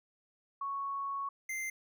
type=tone pair in turn; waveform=sine / square; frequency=1108.7 / 2085 Hz; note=C#6 / C7; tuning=0 / -7 cents; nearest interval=major seventh; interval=1093 cents; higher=second; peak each=-34 / -36 dBFS; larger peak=first; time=0.61-1.29 / 1.49-1.7 s; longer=first; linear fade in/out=5 ms; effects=none